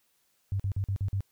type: tone bursts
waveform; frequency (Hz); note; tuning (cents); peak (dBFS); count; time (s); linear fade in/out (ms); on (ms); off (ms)
sine; 98; G2; 0; -26; 6; 0.52-1.206; 0; 76; 46
effects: white hiss -71 dBFS RMS until 1.31 s